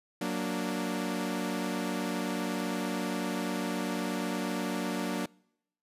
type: chord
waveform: sawtooth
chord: Gb augmented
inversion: none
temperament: equal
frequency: 185 / 233.1 / 293.7 Hz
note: Gb3 / Bb3 / D4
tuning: 0 / 0 / 0 cents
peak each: -31 dBFS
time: 0.21-5.26 s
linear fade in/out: 5 ms
effects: noise-tail reverb RT60 0.8 s tail -26 dB re dry + resampled to 32000 Hz